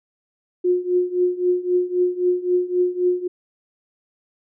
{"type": "tone with tremolo", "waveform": "sine", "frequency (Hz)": 359.5, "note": "F#4", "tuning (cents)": -50, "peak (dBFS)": -13, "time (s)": [0.64, 3.28], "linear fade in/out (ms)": 10, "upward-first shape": "triangle", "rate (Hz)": 3.8, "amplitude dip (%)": 90, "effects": []}